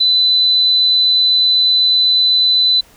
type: tone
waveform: sine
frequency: 4006 Hz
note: B7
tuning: 24 cents sharp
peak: -9 dBFS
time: 0-2.81 s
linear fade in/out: 10 ms
effects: pink hiss -47 dBFS RMS until 2.96 s